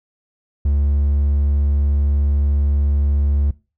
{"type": "tone with hard clipping", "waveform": "triangle", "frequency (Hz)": 71.6, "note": "D2", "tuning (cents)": -43, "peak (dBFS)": -15, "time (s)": [0.65, 3.51], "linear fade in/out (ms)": 5, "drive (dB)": 6, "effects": ["noise-tail reverb RT60 0.3 s tail -20 dB re dry"]}